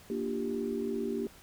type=chord; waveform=sine; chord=G minor seventh; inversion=first; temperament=equal; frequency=233.1 / 293.7 / 349.2 / 392 Hz; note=Bb3 / D4 / F4 / G4; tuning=0 / 0 / 0 / 0 cents; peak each=-35 / -39 / -40 / -34 dBFS; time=0.1-1.27 s; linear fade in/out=2 ms; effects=pink hiss -55 dBFS RMS until 1.42 s